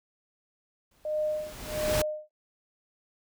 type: noise with exponential growth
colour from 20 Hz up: pink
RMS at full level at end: -27 dBFS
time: 0.91-2.02 s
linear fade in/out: 5 ms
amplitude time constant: 240 ms
type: tone with tremolo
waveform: sine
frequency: 611 Hz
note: D#5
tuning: 32 cents flat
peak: -25 dBFS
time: 1.05-2.31 s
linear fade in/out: 2 ms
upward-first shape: sine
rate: 1.4 Hz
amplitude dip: 100%
effects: none